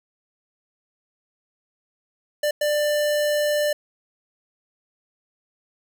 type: tone bursts at uneven times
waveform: square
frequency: 593 Hz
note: D5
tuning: 17 cents sharp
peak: -20 dBFS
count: 2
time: 2.43-2.51 / 2.61-3.73 s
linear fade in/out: 5 ms
effects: none